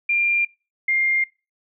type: tone pair in turn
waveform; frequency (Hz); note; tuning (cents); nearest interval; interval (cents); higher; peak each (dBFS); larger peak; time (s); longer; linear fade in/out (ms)
sine; 2390 / 2114; D7 / C7; +30 / +17; major second; 213; first; -17; neither; 0.09-0.45 / 0.88-1.24; neither; 5
effects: noise-tail reverb RT60 0.3 s tail -23 dB re dry